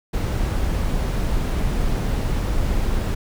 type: noise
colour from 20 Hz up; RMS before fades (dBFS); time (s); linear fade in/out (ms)
brown; -21; 0.13-3.15; 10
effects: none